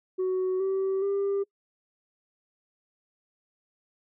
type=tone with pitch steps; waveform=sine; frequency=372.1 / 384.6 / 397.4 Hz; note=F#4 / G4 / G4; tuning=+10 / -33 / +24 cents; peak=-22 dBFS; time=0.18-1.44 s; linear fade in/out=20 ms; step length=420 ms; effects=noise-tail reverb RT60 0.1 s tail -26 dB re dry + tanh soft clip ceiling -23 dBFS